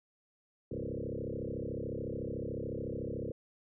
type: tone with frequency modulation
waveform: sine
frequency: 292.9 Hz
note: D4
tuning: 5 cents flat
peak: -35 dBFS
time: 0.71-3.32 s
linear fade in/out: 5 ms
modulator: 33.8 Hz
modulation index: 6.7
effects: none